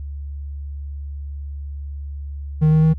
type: tone with pitch steps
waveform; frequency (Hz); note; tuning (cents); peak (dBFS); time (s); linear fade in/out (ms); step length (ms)
triangle; 155 / 156.8 / 158.62; D#3 / D#3 / D#3; -6 / +14 / +34; -9; 2.61-2.94; 20; 110
effects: added 71 Hz sine -27 dBFS peak until 2.98 s